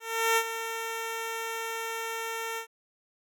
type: tone with ADSR envelope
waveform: 10% pulse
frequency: 453.5 Hz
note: A#4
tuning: 48 cents flat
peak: -13 dBFS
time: 0-2.67 s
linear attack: 370 ms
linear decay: 60 ms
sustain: -11 dB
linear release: 91 ms
effects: none